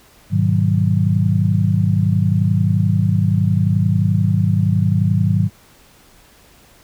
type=chord; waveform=sine; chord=G# minor seventh; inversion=none; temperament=just; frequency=103.83 / 124.59 / 155.74 / 186.89 Hz; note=G#2 / B2 / D#3 / F#3; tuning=0 / +16 / +2 / +18 cents; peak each=-16 / -22 / -18 / -19 dBFS; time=0.3-5.5 s; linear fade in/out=50 ms; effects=pink hiss -49 dBFS RMS until 6.83 s